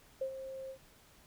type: tone with ADSR envelope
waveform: sine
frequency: 531 Hz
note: C5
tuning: 25 cents sharp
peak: -31 dBFS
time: 0.21-0.78 s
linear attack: 7 ms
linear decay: 84 ms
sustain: -10 dB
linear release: 81 ms
effects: pink hiss -62 dBFS RMS until 1.26 s